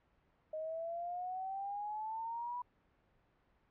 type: exponential sweep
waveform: sine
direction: up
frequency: 620 to 987.8 Hz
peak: -38 dBFS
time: 0.53-2.62 s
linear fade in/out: 5 ms
effects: pink hiss -73 dBFS RMS until 3.7 s + low-pass 2000 Hz 12 dB/octave